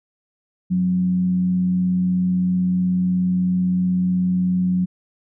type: tone with frequency modulation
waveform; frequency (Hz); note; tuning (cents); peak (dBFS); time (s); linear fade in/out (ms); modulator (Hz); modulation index
sine; 182.3; F#3; -25; -16; 0.7-4.86; 20; 83.9; 0.2
effects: none